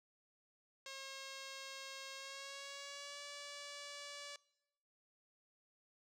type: tone with pitch glide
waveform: 5% pulse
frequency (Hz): 540 to 575.4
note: C#5 to D5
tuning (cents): -45 to -36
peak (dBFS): -36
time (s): 0.86-4.36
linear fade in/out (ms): 2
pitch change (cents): +109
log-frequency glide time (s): 2.15-3.21
effects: noise-tail reverb RT60 1.0 s tail -24 dB re dry + low-pass 9000 Hz 12 dB/octave